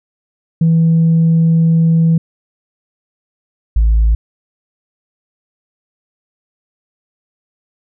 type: tone pair in turn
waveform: sine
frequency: 164 / 54.9 Hz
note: E3 / A1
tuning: -9 / -3 cents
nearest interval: octave + perfect fifth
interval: 1894 cents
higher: first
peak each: -6 dBFS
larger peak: neither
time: 0.61-2.18 / 3.76-4.15 s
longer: first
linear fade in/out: 5 ms
effects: tanh soft clip ceiling -5 dBFS